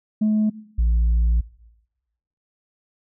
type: tone pair in turn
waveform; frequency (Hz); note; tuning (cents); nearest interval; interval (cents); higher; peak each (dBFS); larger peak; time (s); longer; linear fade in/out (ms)
sine; 214.3 / 57.06; A3 / A#1; -45 / -36; octave + major seventh; 2291; first; -14 / -13; second; 0.21-0.5 / 0.78-1.41; second; 10
effects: noise-tail reverb RT60 1.0 s tail -22 dB re dry + tanh soft clip ceiling -14 dBFS